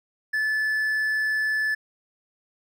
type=tone; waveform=triangle; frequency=1737 Hz; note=A6; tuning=23 cents flat; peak=-20 dBFS; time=0.33-1.75 s; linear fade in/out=10 ms; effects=none